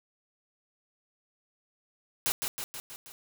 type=noise with echo; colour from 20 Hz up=white; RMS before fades=-28 dBFS; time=2.26-2.32 s; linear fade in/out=0 ms; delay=160 ms; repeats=5; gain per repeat=-4 dB; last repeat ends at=3.12 s; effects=none